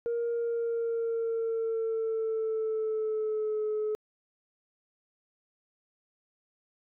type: tone with pitch glide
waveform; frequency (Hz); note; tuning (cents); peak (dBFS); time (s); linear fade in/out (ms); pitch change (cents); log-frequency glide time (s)
sine; 469.2 to 427.8; A#4 to A4; +11 to -49; -26; 0.06-3.95; 0; -160; 0.3-3.64
effects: tanh soft clip ceiling -25 dBFS